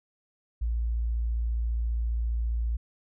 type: tone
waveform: sine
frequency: 57.4 Hz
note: A#1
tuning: 26 cents flat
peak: -25 dBFS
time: 0.61-2.77 s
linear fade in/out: 10 ms
effects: none